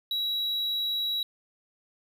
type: tone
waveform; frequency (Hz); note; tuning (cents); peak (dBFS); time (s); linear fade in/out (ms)
triangle; 3885; B7; -29; -25; 0.11-1.23; 2
effects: none